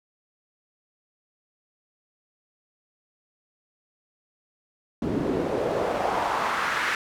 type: noise with band-pass filter sweep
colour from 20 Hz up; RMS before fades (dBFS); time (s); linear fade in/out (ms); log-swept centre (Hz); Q
pink; -26; 5.02-6.95; 2; 250 to 1800; 2
effects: none